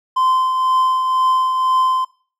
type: tone with tremolo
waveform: triangle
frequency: 1034 Hz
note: C6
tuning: 21 cents flat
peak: -10 dBFS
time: 0.16-2.05 s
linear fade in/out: 10 ms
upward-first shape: triangle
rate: 2 Hz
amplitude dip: 45%
effects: noise-tail reverb RT60 0.4 s tail -19 dB re dry

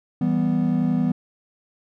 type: chord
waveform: triangle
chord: E minor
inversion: none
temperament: equal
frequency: 164.81 / 196 / 246.9 Hz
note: E3 / G3 / B3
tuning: 0 / 0 / 0 cents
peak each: -21 / -22 / -19 dBFS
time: 0.21-1.12 s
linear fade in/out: 5 ms
effects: tanh soft clip ceiling -7 dBFS

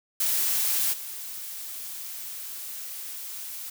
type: noise with level steps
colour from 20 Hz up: blue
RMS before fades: -25 / -37 dBFS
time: 0.2-3.7 s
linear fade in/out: 5 ms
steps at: 0.92 s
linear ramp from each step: 20 ms
effects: none

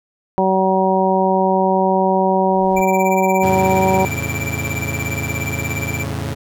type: harmonic tone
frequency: 189.5 Hz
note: F#3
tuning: 42 cents sharp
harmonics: 1 / 2 / 3 / 4 / 5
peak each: -19 / -19 / -19 / -19 / -19 dBFS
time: 0.38-4.05 s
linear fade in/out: 0 ms
type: noise with exponential growth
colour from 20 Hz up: brown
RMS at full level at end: -32 dBFS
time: 2.25-2.81 s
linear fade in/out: 2 ms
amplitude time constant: 120 ms
type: tone with tremolo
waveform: square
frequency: 2345 Hz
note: D7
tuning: 3 cents flat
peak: -21 dBFS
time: 2.76-6.05 s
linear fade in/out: 10 ms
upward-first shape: triangle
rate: 17 Hz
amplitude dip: 95%
type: chord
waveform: sawtooth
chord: F augmented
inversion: none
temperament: equal with one note detuned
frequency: 85.07 / 110 / 138.59 Hz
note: F2 / A2 / C#3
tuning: -45 / 0 / 0 cents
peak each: -22 dBFS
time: 3.42-6.35 s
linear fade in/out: 20 ms
effects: none

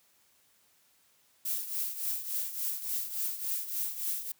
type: noise with tremolo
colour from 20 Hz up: violet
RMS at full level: -31 dBFS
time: 1.45-4.32 s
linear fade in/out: 5 ms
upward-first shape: triangle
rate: 3.5 Hz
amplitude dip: 75%
effects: white hiss -67 dBFS RMS until 4.39 s + high-pass 60 Hz 12 dB/octave

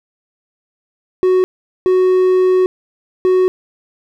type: tone bursts at uneven times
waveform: triangle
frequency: 370 Hz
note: F#4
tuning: in tune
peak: -7 dBFS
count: 3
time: 1.23-1.44 / 1.86-2.66 / 3.25-3.48 s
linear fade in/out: 0 ms
effects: none

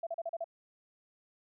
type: tone bursts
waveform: sine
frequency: 669 Hz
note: E5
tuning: 25 cents sharp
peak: -33 dBFS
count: 6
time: 0.03-0.443 s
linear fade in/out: 5 ms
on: 38 ms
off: 37 ms
effects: none

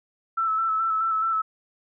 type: tone with vibrato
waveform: sine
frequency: 1318.5 Hz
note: E6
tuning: in tune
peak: -21 dBFS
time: 0.37-1.42 s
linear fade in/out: 10 ms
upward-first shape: square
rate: 4.7 Hz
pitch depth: 23 cents each way
effects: none

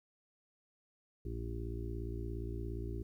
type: harmonic tone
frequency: 57.2 Hz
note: A#1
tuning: 32 cents flat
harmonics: 1 / 2 / 4 / 5 / 6 / 7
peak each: -40 / -43 / -51 / -51 / -47 / -48 dBFS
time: 1.25-3.03 s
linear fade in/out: 5 ms
effects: 12-bit

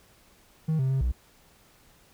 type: tone with pitch steps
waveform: triangle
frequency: 158.3 / 132 / 133.6 / 61.5 Hz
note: D#3 / C3 / C3 / B1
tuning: +30 / +16 / +36 / -7 cents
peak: -20 dBFS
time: 0.68-1.12 s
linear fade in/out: 10 ms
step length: 110 ms
effects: tanh soft clip ceiling -16 dBFS + pink hiss -59 dBFS RMS until 2.13 s

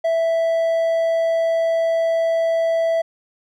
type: tone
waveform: triangle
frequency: 659.3 Hz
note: E5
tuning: in tune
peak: -14 dBFS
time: 0.04-3.02 s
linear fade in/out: 10 ms
effects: none

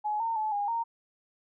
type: tone with pitch steps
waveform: sine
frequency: 844 / 912 / 863 / 816 / 924 Hz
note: G#5 / A#5 / A5 / G#5 / A#5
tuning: +28 / -38 / -34 / -31 / -16 cents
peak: -27 dBFS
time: 0.04-0.84 s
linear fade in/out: 20 ms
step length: 160 ms
effects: none

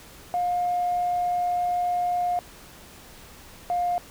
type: tone pair in turn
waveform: sine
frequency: 711 / 707.1 Hz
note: F5 / F5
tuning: +31 / +21 cents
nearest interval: unison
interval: 10 cents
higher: first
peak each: -21 dBFS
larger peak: neither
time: 0.34-2.39 / 3.7-3.98 s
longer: first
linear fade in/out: 0 ms
effects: tanh soft clip ceiling -17 dBFS + pink hiss -47 dBFS RMS until 4.1 s

